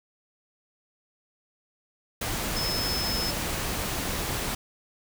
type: tone in noise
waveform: sine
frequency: 5200 Hz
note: E8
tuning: 24 cents flat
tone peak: -29 dBFS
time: 2.56-3.31 s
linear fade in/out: 5 ms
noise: pink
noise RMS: -30 dBFS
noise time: 2.21-4.55 s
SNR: -2 dB
effects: none